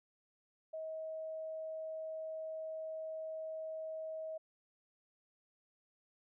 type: tone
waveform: sine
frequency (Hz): 636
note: D#5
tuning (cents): +38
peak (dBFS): -40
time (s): 0.73-4.38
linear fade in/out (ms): 10
effects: none